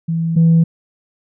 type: tone pair in turn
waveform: sine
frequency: 164.81 / 164.81 Hz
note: E3 / E3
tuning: 0 / 0 cents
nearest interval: unison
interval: 0 cents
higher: neither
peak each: -15 / -6 dBFS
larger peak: second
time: 0.08-0.36 / 0.36-0.64 s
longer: neither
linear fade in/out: 10 ms
effects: tanh soft clip ceiling -5 dBFS